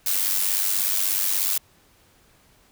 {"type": "noise with amplitude modulation", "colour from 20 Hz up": "blue", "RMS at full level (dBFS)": -20, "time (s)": [0.06, 1.58], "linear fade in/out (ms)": 5, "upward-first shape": "sine", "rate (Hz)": 96.6, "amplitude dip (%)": 65, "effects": ["pink hiss -58 dBFS RMS until 2.71 s"]}